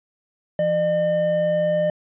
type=tone pair together; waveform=triangle; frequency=169.77 / 605 Hz; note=F3 / D#5; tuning=-49 / -49 cents; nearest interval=octave + minor seventh; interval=2200 cents; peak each=-25 / -16 dBFS; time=0.59-1.9 s; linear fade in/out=2 ms; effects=resampled to 8000 Hz